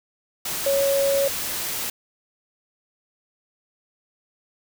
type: tone in noise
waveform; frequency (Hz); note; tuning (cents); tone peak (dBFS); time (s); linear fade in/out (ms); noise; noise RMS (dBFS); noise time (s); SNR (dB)
sine; 554.4; C#5; 0; -18; 0.66-1.28; 5; white; -28; 0.45-1.9; +7
effects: none